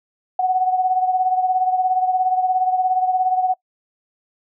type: beating tone pair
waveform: sine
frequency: 740 / 757 Hz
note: F#5 / F#5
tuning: 0 / +39 cents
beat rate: 17 Hz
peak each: -16 / -23 dBFS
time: 0.39-3.54 s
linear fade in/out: 5 ms
effects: noise-tail reverb RT60 0.1 s tail -23 dB re dry